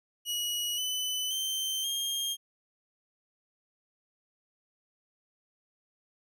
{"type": "tone with pitch steps", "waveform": "sawtooth", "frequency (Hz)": [2910, 3009, 3112, 3218], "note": ["F#7", "F#7", "G7", "G7"], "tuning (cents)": [-29, 28, -13, 45], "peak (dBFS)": -27, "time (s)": [0.25, 2.37], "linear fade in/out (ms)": 50, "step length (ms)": 530, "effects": []}